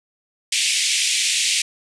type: band-pass noise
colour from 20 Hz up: pink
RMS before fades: -20 dBFS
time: 0.52-1.62 s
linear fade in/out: 5 ms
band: 2200 to 9400 Hz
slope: 48 dB/octave
effects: none